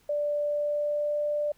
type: tone with pitch glide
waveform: sine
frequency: 587.3 to 591.4 Hz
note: D5 to D5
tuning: 0 to +12 cents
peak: -25 dBFS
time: 0.09-1.52 s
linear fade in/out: 5 ms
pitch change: +12 cents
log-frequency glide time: 0.41-1.22 s
effects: pink hiss -64 dBFS RMS until 1.57 s